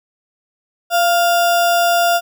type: tone with sample-and-hold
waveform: sine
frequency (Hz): 690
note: F5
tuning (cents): -21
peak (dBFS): -11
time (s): 0.9-2.21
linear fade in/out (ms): 50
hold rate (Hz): 2100
effects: none